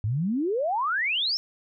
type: exponential sweep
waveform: sine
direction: up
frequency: 98 to 5490 Hz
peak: -23 dBFS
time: 0.04-1.37 s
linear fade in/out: 0 ms
effects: none